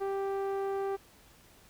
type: tone with low-pass filter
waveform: sawtooth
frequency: 392.3 Hz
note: G4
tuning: 1 cent sharp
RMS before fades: -33 dBFS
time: 0-0.97 s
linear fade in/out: 20 ms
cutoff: 990 Hz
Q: 0.78
effects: pink hiss -59 dBFS RMS until 1.69 s